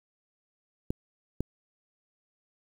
clicks, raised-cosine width 3 ms, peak -16 dBFS, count 2, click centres 0.905 / 1.406 s, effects 8-bit

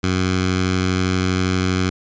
10% pulse tone with notch filter, 92.5 Hz, F#2, in tune, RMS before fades -19 dBFS, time 0.03-1.9 s, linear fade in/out 10 ms, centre 570 Hz, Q 0.98, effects resampled to 16000 Hz

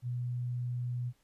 sine tone, 122.7 Hz, B2, 11 cents flat, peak -32 dBFS, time 0.02-1.13 s, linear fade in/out 50 ms, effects pink hiss -72 dBFS RMS until 1.23 s + resampled to 32000 Hz

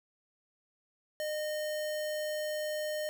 sine tone with sample-and-hold, 609 Hz, D#5, 37 cents flat, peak -32 dBFS, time 1.2-3.09 s, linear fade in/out 0 ms, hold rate 2450 Hz, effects none

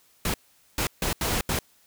pink noise bursts at uneven times, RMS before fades -26 dBFS, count 5, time 0.25-0.34 / 0.78-0.87 / 1.02-1.13 / 1.21-1.41 / 1.49-1.59 s, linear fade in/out 2 ms, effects white hiss -61 dBFS RMS until 1.86 s

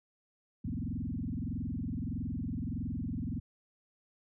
sine tone with frequency modulation, 165.7 Hz, E3, 9 cents sharp, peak -33 dBFS, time 0.64-3.4 s, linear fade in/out 10 ms, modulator 21.6 Hz, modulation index 4.7, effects none

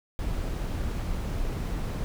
brown noise, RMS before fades -30 dBFS, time 0.19-2.04 s, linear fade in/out 0 ms, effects none

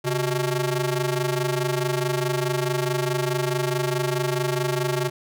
sawtooth ring-modulated tone, 250.7 Hz, B3, 26 cents sharp, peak -15 dBFS, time 0.04-5.1 s, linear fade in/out 20 ms, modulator 113 Hz, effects none

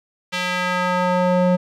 square tone with band-pass filter sweep, 180.7 Hz, F#3, 41 cents flat, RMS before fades -19 dBFS, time 0.32-1.57 s, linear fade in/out 20 ms, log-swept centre 2900 to 410 Hz, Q 1.1, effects none

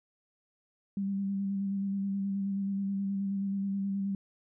sine tone with vibrato, 196.9 Hz, G3, 8 cents sharp, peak -29 dBFS, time 0.97-4.15 s, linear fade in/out 2 ms, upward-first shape square, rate 9.4 Hz, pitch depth 17 cents each way, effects none

